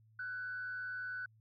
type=tone with frequency modulation; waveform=sine; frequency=1497 Hz; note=F#6; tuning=20 cents sharp; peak=-38 dBFS; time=0.19-1.26 s; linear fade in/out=5 ms; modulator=109 Hz; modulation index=0.47; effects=tanh soft clip ceiling -34 dBFS + added 110 Hz sine -63 dBFS peak until 1.4 s